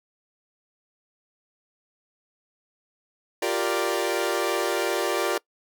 sawtooth chord, G minor seventh, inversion third, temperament equal, 349.2 / 392 / 466.2 / 587.3 Hz, F4 / G4 / Bb4 / D5, 0 / 0 / 0 / 0 cents, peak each -25 dBFS, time 3.42-5.38 s, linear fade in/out 5 ms, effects noise-tail reverb RT60 0.1 s tail -23 dB re dry

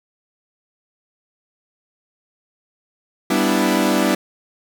sawtooth chord, E minor seventh, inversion first, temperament equal, 196 / 246.9 / 293.7 / 329.6 Hz, G3 / B3 / D4 / E4, 0 / 0 / 0 / 0 cents, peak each -17 dBFS, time 3.3-4.15 s, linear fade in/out 5 ms, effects 8-bit

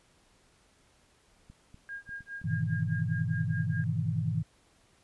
clicks, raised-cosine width 5 ms, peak -38 dBFS, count 8, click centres 1.5 / 1.744 / 2.092 / 2.207 / 2.416 / 2.643 / 2.831 / 2.883 s
sine tone with tremolo, 1622 Hz, G#6, 41 cents flat, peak -36 dBFS, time 1.89-3.84 s, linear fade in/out 0 ms, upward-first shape sine, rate 4.9 Hz, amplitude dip 100%
sine chord, E major seventh, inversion first, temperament just, 103.01 / 123.61 / 154.51 / 164.81 Hz, G#2 / B2 / D#3 / E3, -14 / +2 / -12 / 0 cents, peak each -33 dBFS, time 2.44-4.43 s, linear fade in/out 10 ms
effects pink hiss -65 dBFS RMS until 5.03 s + resampled to 24000 Hz

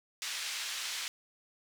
pink band-pass noise, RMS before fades -38 dBFS, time 0.22-1.08 s, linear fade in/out 0 ms, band 2300 to 7000 Hz, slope 12 dB/octave, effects none

